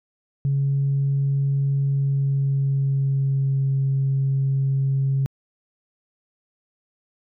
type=tone with pitch glide; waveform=sine; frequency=138.59 to 135.89 Hz; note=C#3 to C#3; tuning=0 to -34 cents; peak=-17 dBFS; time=0.45-5.26 s; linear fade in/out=0 ms; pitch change=-34 cents; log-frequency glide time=1.85-3.69 s; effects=tanh soft clip ceiling -14 dBFS